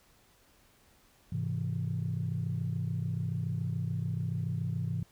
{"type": "chord", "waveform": "sine", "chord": "Ab augmented", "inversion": "none", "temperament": "equal", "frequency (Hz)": [103.83, 130.81, 164.81], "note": ["Ab2", "C3", "E3"], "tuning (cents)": [0, 0, 0], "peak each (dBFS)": -34, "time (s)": [1.32, 5.03], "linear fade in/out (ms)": 5, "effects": ["tanh soft clip ceiling -23 dBFS", "pink hiss -64 dBFS RMS until 5.11 s"]}